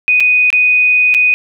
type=tone with dropouts; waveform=sine; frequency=2489 Hz; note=D#7; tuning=in tune; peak=-7 dBFS; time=0.08-1.34 s; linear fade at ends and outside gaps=0 ms; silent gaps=0.2-0.205 / 0.503-0.528 / 1.141-1.147 s; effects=none